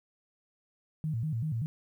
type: tone with vibrato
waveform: sine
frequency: 133.5 Hz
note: C3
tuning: 35 cents sharp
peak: -29 dBFS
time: 1.04-1.66 s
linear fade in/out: 0 ms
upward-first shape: square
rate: 5.2 Hz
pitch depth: 270 cents each way
effects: 11-bit